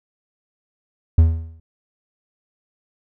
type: tone with exponential decay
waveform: triangle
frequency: 81.4 Hz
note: E2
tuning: 21 cents flat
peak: -4 dBFS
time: 1.18-1.6 s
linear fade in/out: 5 ms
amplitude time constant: 90 ms
effects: none